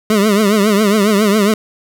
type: tone with vibrato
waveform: 25% pulse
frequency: 207.7 Hz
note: G#3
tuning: in tune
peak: -6 dBFS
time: 0.1-1.54 s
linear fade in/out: 2 ms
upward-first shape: triangle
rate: 7.3 Hz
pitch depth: 130 cents each way
effects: none